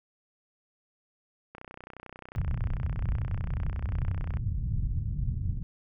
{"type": "click train", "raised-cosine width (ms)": 0.5, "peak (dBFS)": -28, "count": 89, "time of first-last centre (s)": [1.55, 4.371], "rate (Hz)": 31.2}
{"type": "low-pass noise", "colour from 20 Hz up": "white", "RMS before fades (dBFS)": -30, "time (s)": [2.36, 5.63], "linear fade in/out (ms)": 0, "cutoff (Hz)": 120, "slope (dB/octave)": 24}
{"effects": []}